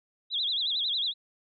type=tone with vibrato; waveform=sine; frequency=3614 Hz; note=A7; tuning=46 cents sharp; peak=-26 dBFS; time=0.3-1.14 s; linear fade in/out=50 ms; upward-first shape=sine; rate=11 Hz; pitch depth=190 cents each way; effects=none